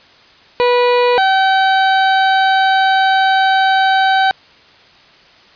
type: tone pair in turn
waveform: 30% pulse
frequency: 489 / 767.5 Hz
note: B4 / G5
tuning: -17 / -37 cents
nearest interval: minor sixth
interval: 780 cents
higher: second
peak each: -7 dBFS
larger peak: neither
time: 0.6-1.18 / 1.18-4.31 s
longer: second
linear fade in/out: 0 ms
effects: white hiss -45 dBFS RMS until 5.55 s + resampled to 11025 Hz